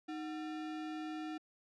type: tone with sample-and-hold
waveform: sine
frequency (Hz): 311.1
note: D#4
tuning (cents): 0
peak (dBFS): -39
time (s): 0.08-1.38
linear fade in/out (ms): 10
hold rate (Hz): 1050
effects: low-pass 4000 Hz 12 dB/octave